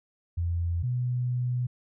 sine tone pair in turn, 85.5 / 123.96 Hz, F2 / B2, -36 / +7 cents, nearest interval tritone, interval 643 cents, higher second, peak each -25 dBFS, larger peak neither, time 0.37-0.83 / 0.83-1.67 s, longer second, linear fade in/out 10 ms, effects none

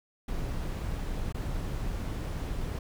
brown noise with dropouts, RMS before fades -33 dBFS, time 0.28-2.79 s, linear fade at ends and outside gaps 5 ms, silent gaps 1.325-1.344 s, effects none

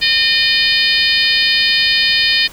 harmonic tone, 610 Hz, D#5, 34 cents flat, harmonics 3 / 4 / 5 / 6 / 7 / 8, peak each -18 / -18 / -18 / -18 / -18 / -18 dBFS, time 0.01-2.48 s, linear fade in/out 20 ms, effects pink hiss -37 dBFS RMS until 2.52 s

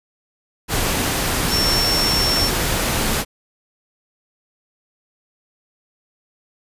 sine tone in noise, 5440 Hz, F8, 46 cents flat, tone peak -18 dBFS, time 1.49-2.51 s, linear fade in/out 50 ms, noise pink, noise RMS -20 dBFS, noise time 0.68-3.25 s, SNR -1 dB, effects resampled to 32000 Hz

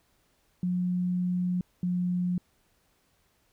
sine tone pair in turn, 179.7 / 178.79 Hz, F3 / F3, +50 / +41 cents, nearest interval unison, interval 9 cents, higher first, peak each -25 dBFS, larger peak neither, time 0.63-1.61 / 1.83-2.38 s, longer first, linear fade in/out 2 ms, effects pink hiss -69 dBFS RMS until 3.52 s

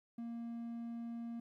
triangle tone, 233.1 Hz, A#3, in tune, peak -39 dBFS, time 0.18-1.4 s, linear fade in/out 5 ms, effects 13-bit

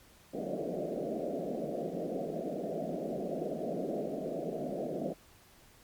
white band-pass noise, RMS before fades -36 dBFS, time 0.33-5.14 s, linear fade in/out 20 ms, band 150 to 690 Hz, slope 96 dB/octave, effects pink hiss -60 dBFS RMS until 5.83 s + MP3 96 kbps

